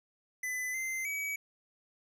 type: tone with pitch steps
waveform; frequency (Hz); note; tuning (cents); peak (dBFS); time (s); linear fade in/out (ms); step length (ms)
square; 2008 / 2075 / 2276; B6 / C7 / C#7; +28 / -15 / +45; -34; 0.43-1.36; 5; 310
effects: none